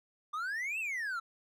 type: exponential two-way sweep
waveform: triangle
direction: up then down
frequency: 1174.7 to 2732 to 1309 Hz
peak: -32 dBFS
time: 0.33-1.2 s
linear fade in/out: 10 ms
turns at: 0.79 s
effects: none